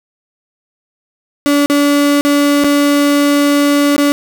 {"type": "tone with dropouts", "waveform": "35% pulse", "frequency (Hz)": 287.4, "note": "D4", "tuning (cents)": -37, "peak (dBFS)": -7, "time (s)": [1.46, 4.12], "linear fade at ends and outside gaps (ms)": 0, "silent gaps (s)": [[1.66, 1.699], [2.21, 2.25], [2.638, 2.644], [3.964, 3.98]], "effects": []}